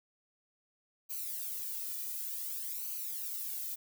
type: noise with flanger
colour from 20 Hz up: violet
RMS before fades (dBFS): -39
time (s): 1.09-3.76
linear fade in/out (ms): 20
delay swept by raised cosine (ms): 0.56 to 1.86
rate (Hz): 0.55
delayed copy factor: -0.95
effects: none